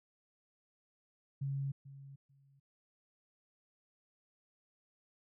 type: tone with echo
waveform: sine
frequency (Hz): 137.9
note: C#3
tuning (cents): -9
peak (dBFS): -34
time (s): 1.41-1.72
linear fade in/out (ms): 10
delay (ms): 440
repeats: 2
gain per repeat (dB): -15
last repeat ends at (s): 2.6
effects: none